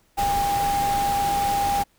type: tone in noise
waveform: sine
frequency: 804 Hz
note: G5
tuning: 44 cents sharp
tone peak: -20 dBFS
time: 0.17-1.84 s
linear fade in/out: 20 ms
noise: pink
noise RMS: -30 dBFS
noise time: 0.17-1.84 s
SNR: +7 dB
effects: pink hiss -63 dBFS RMS until 1.98 s